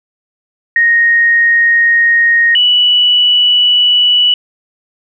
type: tone pair in turn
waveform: sine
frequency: 1864.7 / 2953 Hz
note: A#6 / F#7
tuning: 0 / -4 cents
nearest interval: minor sixth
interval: 796 cents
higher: second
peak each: -6 dBFS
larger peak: neither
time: 0.76-2.55 / 2.55-4.34 s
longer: neither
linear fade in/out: 2 ms
effects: none